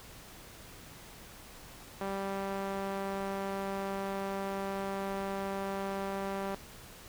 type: tone with band-pass filter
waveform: sawtooth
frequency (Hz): 195.7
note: G3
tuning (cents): -3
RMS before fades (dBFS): -36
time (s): 2.01-6.55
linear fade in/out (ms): 2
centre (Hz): 770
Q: 0.8
effects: pink hiss -51 dBFS RMS until 7.08 s